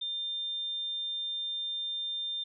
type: tone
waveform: sine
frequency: 3600 Hz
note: A7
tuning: 39 cents sharp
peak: -32 dBFS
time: 0.01-2.44 s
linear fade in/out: 10 ms
effects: none